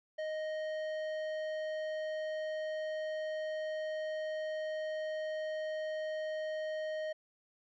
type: tone with tanh clipping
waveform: sine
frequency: 622.3 Hz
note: D#5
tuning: in tune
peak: -37 dBFS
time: 0.18-7.13 s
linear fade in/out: 10 ms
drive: 12 dB
effects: none